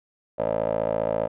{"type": "tone with band-pass filter", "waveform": "15% pulse", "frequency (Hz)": 55, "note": "A1", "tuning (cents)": 0, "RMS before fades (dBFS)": -25, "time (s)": [0.38, 1.28], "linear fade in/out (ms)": 20, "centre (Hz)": 600, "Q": 4.4, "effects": ["resampled to 8000 Hz"]}